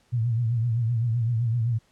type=tone with vibrato; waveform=sine; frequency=116.54 Hz; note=A#2; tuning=in tune; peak=-21 dBFS; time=0.12-1.79 s; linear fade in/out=20 ms; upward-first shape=triangle; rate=7.8 Hz; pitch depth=110 cents each way; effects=pink hiss -64 dBFS RMS until 1.91 s + low-pass 9000 Hz 12 dB/octave